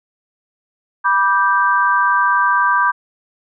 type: chord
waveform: sine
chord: G major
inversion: first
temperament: just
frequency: 980 / 1176 / 1568 Hz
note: B5 / D6 / G6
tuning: -14 / +2 / 0 cents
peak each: -16 dBFS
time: 1.04-2.92 s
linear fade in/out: 20 ms
effects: none